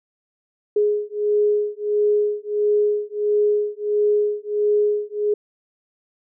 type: beating tone pair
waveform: sine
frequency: 416.5 / 418 Hz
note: G#4 / G#4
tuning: +5 / +11 cents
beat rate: 1.5 Hz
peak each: -20 dBFS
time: 0.76-5.34 s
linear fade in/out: 5 ms
effects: none